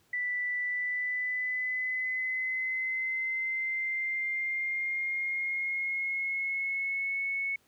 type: tone with pitch glide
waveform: sine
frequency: 1975.5 to 2205 Hz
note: B6 to C#7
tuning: 0 to -10 cents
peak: -29 dBFS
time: 0.13-7.56 s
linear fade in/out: 5 ms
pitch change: +190 cents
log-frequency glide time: 0.63-7.2 s
effects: pink hiss -67 dBFS RMS until 7.67 s + high-pass 80 Hz 12 dB/octave